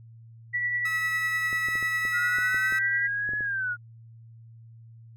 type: tone with tremolo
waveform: sine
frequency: 1951 Hz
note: B6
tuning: 22 cents flat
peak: -23 dBFS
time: 0.53-3.08 s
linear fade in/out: 20 ms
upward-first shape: triangle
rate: 10 Hz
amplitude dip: 40%
type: tone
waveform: sawtooth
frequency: 1289 Hz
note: E6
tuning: 39 cents flat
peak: -31 dBFS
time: 0.85-2.79 s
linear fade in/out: 5 ms
type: clicks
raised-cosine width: 2 ms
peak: -29 dBFS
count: 11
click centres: 1.529 / 1.686 / 1.755 / 1.827 / 2.052 / 2.386 / 2.545 / 2.724 / 3.291 / 3.335 / 3.407 s
type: linear two-way sweep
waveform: sine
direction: up then down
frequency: 1417 to 1695 to 1417 Hz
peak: -26 dBFS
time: 2.12-3.77 s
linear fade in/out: 50 ms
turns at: 3.39 s
effects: added 114 Hz sine -46 dBFS peak until 5.16 s